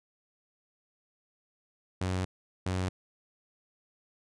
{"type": "tone bursts at uneven times", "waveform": "sawtooth", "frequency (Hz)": 92.5, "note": "F#2", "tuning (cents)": 0, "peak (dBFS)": -25, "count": 2, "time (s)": [[2.01, 2.25], [2.66, 2.89]], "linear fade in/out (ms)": 5, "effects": ["resampled to 22050 Hz"]}